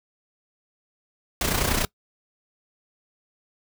pink noise with amplitude modulation, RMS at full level -21 dBFS, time 1.41-1.85 s, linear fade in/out 2 ms, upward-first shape sine, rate 30.2 Hz, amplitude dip 60%, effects noise-tail reverb RT60 0.1 s tail -23 dB re dry

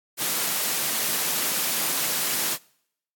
white high-pass noise, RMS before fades -25 dBFS, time 0.17-2.58 s, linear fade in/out 50 ms, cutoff 130 Hz, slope 48 dB/octave, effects noise-tail reverb RT60 0.7 s tail -25 dB re dry + AAC 64 kbps

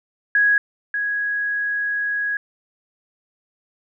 sine tone pair in turn, 1661.2 / 1661.2 Hz, G#6 / G#6, 0 / 0 cents, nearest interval unison, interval 0 cents, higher neither, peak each -13 / -20 dBFS, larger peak first, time 0.35-0.58 / 0.94-2.37 s, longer second, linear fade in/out 2 ms, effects none

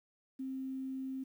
sine tone with quantisation, 264.3 Hz, C4, 18 cents sharp, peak -37 dBFS, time 0.39-1.24 s, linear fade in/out 10 ms, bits 11, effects none

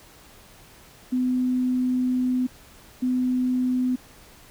sine tone pair in turn, 252.7 / 252.7 Hz, B3 / B3, +40 / +40 cents, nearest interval unison, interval 0 cents, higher neither, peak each -20 dBFS, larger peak neither, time 1.12-2.47 / 3.02-3.96 s, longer first, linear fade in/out 10 ms, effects pink hiss -50 dBFS RMS until 4.5 s

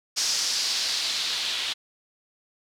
blue noise with low-pass filter sweep, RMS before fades -27 dBFS, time 0.16-1.74 s, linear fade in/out 20 ms, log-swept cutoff 5600 to 3500 Hz, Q 2.6, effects none

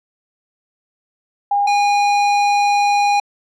sine / square tone pair in turn, 810 / 816.1 Hz, G#5 / G#5, -43 / -31 cents, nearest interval unison, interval 12 cents, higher second, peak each -13 dBFS, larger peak neither, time 1.51-1.67 / 1.67-3.2 s, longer second, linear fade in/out 5 ms, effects low-pass 5000 Hz 12 dB/octave

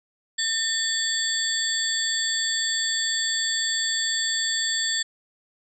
sine tone cluster, 1809 / 3438 / 4563 / 7580 Hz, A6 / A7 / C#8 / A#8, +48 / -41 / +49 / +28 cents, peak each -28 dBFS, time 0.38-5.03 s, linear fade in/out 10 ms, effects none

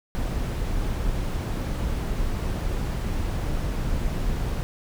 brown noise, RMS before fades -26 dBFS, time 0.15-4.63 s, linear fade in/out 0 ms, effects none

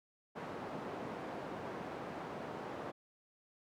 white band-pass noise, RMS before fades -44 dBFS, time 0.35-2.92 s, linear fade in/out 20 ms, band 140 to 790 Hz, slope 12 dB/octave, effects none

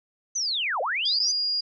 sine linear two-way sweep, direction down then up, 6272 to 473.1 to 6272 Hz, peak -24 dBFS, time 0.35-1.32 s, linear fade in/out 10 ms, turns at 0.81 s
sine tone, 4847 Hz, D#8, 46 cents flat, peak -23 dBFS, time 1.05-1.61 s, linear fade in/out 10 ms
effects none

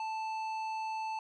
triangle tone with tanh clipping, 880 Hz, A5, in tune, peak -36 dBFS, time 0-1.19 s, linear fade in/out 2 ms, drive 15 dB, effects none

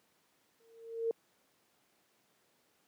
sine tone with exponential growth, 456.9 Hz, A#4, 35 cents flat, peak -27 dBFS, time 0.6-1.11 s, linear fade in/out 1 ms, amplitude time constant 110 ms, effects pink hiss -72 dBFS RMS until 2.87 s + high-pass 200 Hz 12 dB/octave

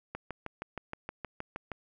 click train, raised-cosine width 0.5 ms, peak -22 dBFS, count 11, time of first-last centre 0.15-1.717 s, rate 6.38 Hz, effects none

